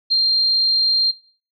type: tone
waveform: sine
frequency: 4186 Hz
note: C8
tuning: in tune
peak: -13 dBFS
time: 0.1-1.12 s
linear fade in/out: 20 ms
effects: noise-tail reverb RT60 0.4 s tail -18 dB re dry